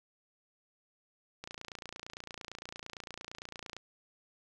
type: click train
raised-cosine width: 0.2 ms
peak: -25 dBFS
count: 68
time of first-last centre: 1.44-3.766 s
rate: 28.8 Hz
effects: none